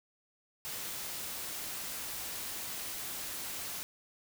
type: noise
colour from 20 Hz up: white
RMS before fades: -40 dBFS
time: 0.65-3.83 s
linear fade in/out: 0 ms
effects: none